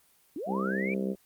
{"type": "linear sweep", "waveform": "sine", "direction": "up", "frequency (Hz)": [257.7, 2390], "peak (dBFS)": -33, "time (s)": [0.36, 0.94], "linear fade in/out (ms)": 2}
{"type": "harmonic tone", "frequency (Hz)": 65.41, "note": "C2", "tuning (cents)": 0, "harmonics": [3, 4, 5, 6, 7, 8, 9, 10], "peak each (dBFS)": [-30, -40, -40, -35, -41, -38, -47, -49], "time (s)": [0.46, 1.16], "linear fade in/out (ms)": 50}
{"effects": ["white hiss -64 dBFS RMS until 1.25 s", "Opus 24 kbps"]}